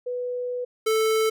sine / square tone pair in turn, 493.9 / 440 Hz, B4 / A4, 0 / 0 cents, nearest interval major second, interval 200 cents, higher first, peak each -26 / -20 dBFS, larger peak second, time 0.06-0.65 / 0.86-1.3 s, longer first, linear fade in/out 10 ms, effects none

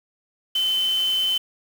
sine tone in noise, 3058 Hz, G7, 44 cents flat, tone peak -19 dBFS, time 0.55-1.38 s, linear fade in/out 5 ms, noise white, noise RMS -37 dBFS, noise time 0.55-1.38 s, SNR +15 dB, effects none

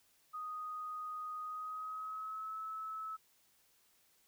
sine tone with pitch glide, 1244.5 to 1299.6 Hz, D#6 to E6, 0 to -25 cents, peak -40 dBFS, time 0.33-3.17 s, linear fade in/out 20 ms, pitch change +75 cents, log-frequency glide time 1.43-2.56 s, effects white hiss -71 dBFS RMS until 4.27 s

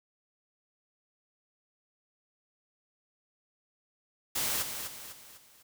white noise with echo, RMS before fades -31 dBFS, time 4.35-4.63 s, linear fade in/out 10 ms, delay 250 ms, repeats 4, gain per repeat -7 dB, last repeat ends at 5.63 s, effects none

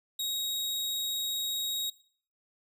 sawtooth tone, 3785 Hz, A#7, 26 cents sharp, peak -28 dBFS, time 0.19-1.9 s, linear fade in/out 5 ms, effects noise-tail reverb RT60 0.5 s tail -17 dB re dry

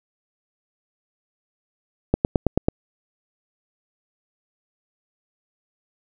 click train, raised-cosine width 2 ms, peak -3 dBFS, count 6, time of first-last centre 2.14-2.685 s, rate 9.18 Hz, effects none

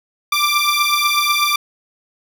15% pulse beating tone pair, 1174.7 / 1182.8 Hz, D6 / D6, 0 / +12 cents, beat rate 8.1 Hz, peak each -11 dBFS, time 0.32-1.56 s, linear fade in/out 5 ms, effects none

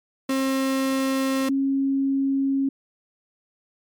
35% pulse / sine tone pair in turn, 267 / 272.5 Hz, C4 / C#4, +35 / -29 cents, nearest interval unison, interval 36 cents, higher second, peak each -19 dBFS, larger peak neither, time 0.29-1.49 / 1.49-2.69 s, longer neither, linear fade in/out 5 ms, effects MP3 96 kbps

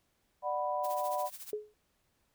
sine chord, B minor, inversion first, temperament just, 592.7 / 740.8 / 987.8 Hz, D5 / F#5 / B5, +16 / +2 / 0 cents, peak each -35 dBFS, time 0.42-1.3 s, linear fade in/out 50 ms
blue noise with tremolo, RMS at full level -44 dBFS, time 0.83-1.52 s, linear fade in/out 20 ms, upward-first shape sine, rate 14 Hz, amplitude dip 75%
sine tone with exponential decay, 422.9 Hz, G#4, 31 cents sharp, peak -29 dBFS, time 1.53-1.74 s, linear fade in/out 2 ms, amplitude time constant 44 ms
effects pink hiss -75 dBFS RMS until 2.34 s

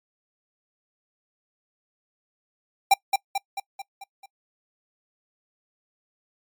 square tone with echo, 790 Hz, G5, 13 cents sharp, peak -13 dBFS, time 2.91-2.94 s, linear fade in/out 5 ms, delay 220 ms, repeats 6, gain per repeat -5 dB, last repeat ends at 4.26 s, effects noise-tail reverb RT60 0.1 s tail -24 dB re dry + MP3 96 kbps

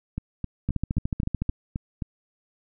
two click trains, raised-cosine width 5 ms, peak -16 / -13 dBFS, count 8 / 12, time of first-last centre 0.18-2.022 / 0.69-1.493 s, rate 3.8 / 13.7 Hz, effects none

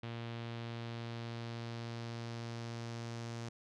sawtooth tone with low-pass filter sweep, 116.54 Hz, A#2, in tune, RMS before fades -43 dBFS, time 0.03-3.49 s, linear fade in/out 5 ms, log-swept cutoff 3400 to 6200 Hz, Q 1.8, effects none

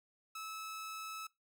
sawtooth tone, 1300 Hz, E6, 24 cents flat, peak -39 dBFS, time 0.35-1.27 s, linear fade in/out 5 ms, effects noise-tail reverb RT60 0.2 s tail -21 dB re dry

